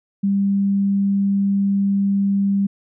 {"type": "tone", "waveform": "sine", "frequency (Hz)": 198.2, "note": "G3", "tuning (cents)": 19, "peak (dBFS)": -15, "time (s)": [0.23, 2.67], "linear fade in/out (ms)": 10, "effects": []}